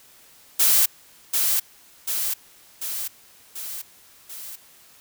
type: noise with echo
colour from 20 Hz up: blue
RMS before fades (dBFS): -17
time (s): 0.59-0.86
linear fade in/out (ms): 10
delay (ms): 740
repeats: 5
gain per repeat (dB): -4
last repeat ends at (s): 4.56
effects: white hiss -52 dBFS RMS until 5 s